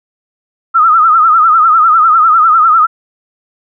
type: tone with vibrato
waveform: sine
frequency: 1290 Hz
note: E6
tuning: 38 cents flat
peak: -4 dBFS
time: 0.74-2.87 s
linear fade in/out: 20 ms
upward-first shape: triangle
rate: 10 Hz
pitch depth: 120 cents each way
effects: none